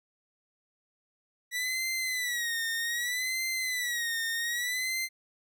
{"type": "tone with vibrato", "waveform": "sawtooth", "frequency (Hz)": 1950, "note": "B6", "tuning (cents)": -23, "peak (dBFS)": -26, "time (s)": [1.51, 5.09], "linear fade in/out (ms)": 50, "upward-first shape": "sine", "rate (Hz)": 0.64, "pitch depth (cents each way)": 110, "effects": []}